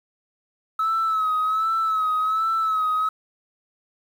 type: tone with vibrato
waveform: sine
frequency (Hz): 1293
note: E6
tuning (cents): -34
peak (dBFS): -18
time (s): 0.79-3.09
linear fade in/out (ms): 5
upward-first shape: sine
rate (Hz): 1.3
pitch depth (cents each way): 49
effects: tanh soft clip ceiling -16 dBFS + 8-bit